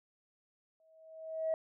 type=tone with exponential growth; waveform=sine; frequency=641 Hz; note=E5; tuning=49 cents flat; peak=-27 dBFS; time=0.8-1.54 s; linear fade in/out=1 ms; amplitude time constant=160 ms; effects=tanh soft clip ceiling -25 dBFS